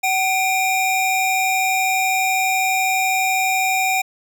square tone pair together, 756 / 2400 Hz, F#5 / D7, +37 / +37 cents, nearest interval octave + minor sixth, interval 2000 cents, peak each -20 dBFS, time 0.03-4.02 s, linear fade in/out 10 ms, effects none

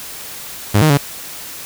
sawtooth tone with pitch steps, 103.1 / 155 / 141.9 Hz, G#2 / D#3 / C#3, -12 / -6 / +41 cents, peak -5 dBFS, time 0.74-0.977 s, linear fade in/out 10 ms, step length 79 ms, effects white hiss -31 dBFS RMS until 1.65 s

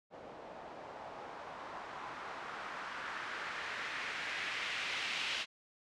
blue noise with low-pass filter sweep, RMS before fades -42 dBFS, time 0.1-5.46 s, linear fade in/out 50 ms, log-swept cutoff 600 to 2900 Hz, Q 1.6, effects low-pass 7000 Hz 12 dB/octave

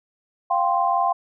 sine chord, F suspended second, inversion none, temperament equal, 698.5 / 784 / 1046.5 Hz, F5 / G5 / C6, 0 / 0 / 0 cents, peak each -22 dBFS, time 0.5-1.13 s, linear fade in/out 10 ms, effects none

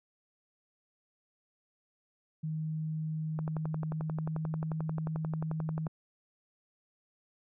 sine tone with pitch glide, 156.8 to 158.16 Hz, D#3 to D#3, +14 to +29 cents, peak -32 dBFS, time 2.43-5.88 s, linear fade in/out 10 ms, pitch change +15 cents, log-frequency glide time 3.9-4.52 s
click train, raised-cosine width 1 ms, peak -25 dBFS, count 29, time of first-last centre 3.39-5.868 s, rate 11.3 Hz
effects none

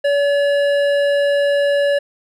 triangle tone with hard clipping, 570 Hz, C#5, 48 cents sharp, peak -15 dBFS, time 0.04-1.99 s, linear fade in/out 10 ms, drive 15 dB, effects none

